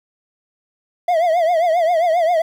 triangle tone with vibrato, 674 Hz, E5, 38 cents sharp, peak -11 dBFS, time 1.08-2.42 s, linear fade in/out 5 ms, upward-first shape triangle, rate 7.5 Hz, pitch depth 140 cents each way, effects 8-bit

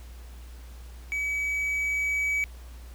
triangle tone with level ramp, 2279 Hz, C#7, 47 cents sharp, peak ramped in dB -25 to -22 dBFS, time 1.12-2.44 s, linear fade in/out 0 ms, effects added 60 Hz sine -41 dBFS peak until 2.94 s + pink hiss -54 dBFS RMS until 2.94 s

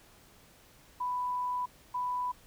sine tone bursts at uneven times, 992 Hz, B5, 7 cents sharp, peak -30 dBFS, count 2, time 1-1.66 / 1.94-2.32 s, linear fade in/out 10 ms, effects pink hiss -59 dBFS RMS until 2.46 s

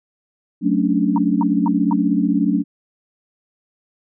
sine chord, D major seventh, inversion first, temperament equal, 185 / 220 / 277.2 / 293.7 Hz, F#3 / A3 / C#4 / D4, 0 / 0 / 0 / 0 cents, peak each -20 dBFS, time 0.61-2.64 s, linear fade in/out 50 ms
sine tone bursts, 932.3 Hz, A#5, in tune, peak -19 dBFS, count 4, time 1.16-1.93 s, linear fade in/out 2 ms, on 20 ms, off 230 ms
effects none

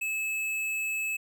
sine tone with tanh clipping, 2600 Hz, E7, 24 cents flat, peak -30 dBFS, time 0.01-1.17 s, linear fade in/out 10 ms, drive 15 dB, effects none

